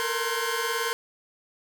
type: tone cluster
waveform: sawtooth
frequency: 453.4 / 471.8 / 1056 / 1532 / 1674 Hz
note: A#4 / A#4 / C6 / G6 / G#6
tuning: -48 / +21 / +16 / -40 / +13 cents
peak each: -29 / -29 / -27 / -28 / -33 dBFS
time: 0-0.93 s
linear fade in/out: 0 ms
effects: none